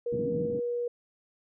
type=tone with pitch glide; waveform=sine; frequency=476.7 to 480.6 Hz; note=A#4 to B4; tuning=+39 to -47 cents; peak=-28 dBFS; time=0.06-0.88 s; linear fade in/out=5 ms; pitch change=+14 cents; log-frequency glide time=0.18-0.56 s
type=band-pass noise; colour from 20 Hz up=pink; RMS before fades=-35 dBFS; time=0.12-0.6 s; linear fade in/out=2 ms; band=130 to 300 Hz; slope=24 dB/octave
effects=none